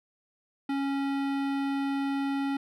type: tone with hard clipping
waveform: sine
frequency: 276.3 Hz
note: C#4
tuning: 6 cents flat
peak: -29 dBFS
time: 0.69-2.57 s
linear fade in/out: 5 ms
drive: 18 dB
effects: none